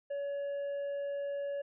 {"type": "tone", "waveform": "triangle", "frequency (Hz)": 565, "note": "C#5", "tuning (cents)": 33, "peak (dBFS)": -32, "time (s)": [0.1, 1.62], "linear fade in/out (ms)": 10, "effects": ["resampled to 8000 Hz"]}